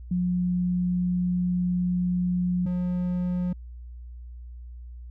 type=tone pair in turn; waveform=sine / triangle; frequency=179.1 / 179.1 Hz; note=F3 / F3; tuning=+44 / +44 cents; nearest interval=unison; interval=0 cents; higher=neither; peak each=-22 / -22 dBFS; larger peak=neither; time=0.11-2.66 / 2.66-3.53 s; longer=first; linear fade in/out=5 ms; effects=added 60 Hz sine -38 dBFS peak until 5.1 s